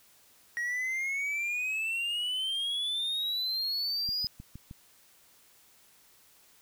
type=exponential sweep; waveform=triangle; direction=up; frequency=1888 to 5010 Hz; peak=-28 dBFS; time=0.57-4.27 s; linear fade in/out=0 ms
type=click train; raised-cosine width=5 ms; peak=-31 dBFS; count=5; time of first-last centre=4.09-4.711 s; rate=6.44 Hz
effects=white hiss -61 dBFS RMS until 6.61 s